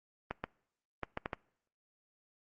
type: clicks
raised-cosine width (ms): 0.5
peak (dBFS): -20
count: 6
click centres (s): 0.31 / 0.44 / 1.033 / 1.174 / 1.259 / 1.332
effects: noise-tail reverb RT60 0.7 s tail -25 dB re dry + Opus 32 kbps